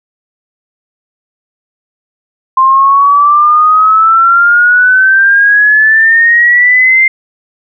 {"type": "exponential sweep", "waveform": "sine", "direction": "up", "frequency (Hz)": [1046.5, 2105], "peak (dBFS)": -3, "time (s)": [2.57, 7.08], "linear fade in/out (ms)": 5, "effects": []}